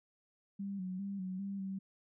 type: tone with pitch steps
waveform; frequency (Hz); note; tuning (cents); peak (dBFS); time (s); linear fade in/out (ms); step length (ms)
sine; 198.3 / 184.7 / 198.3 / 185.9 / 197.7 / 192.6; G3 / F#3 / G3 / F#3 / G3 / G3; +20 / -3 / +20 / +8 / +15 / -30; -37; 0.59-1.79; 10; 200
effects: none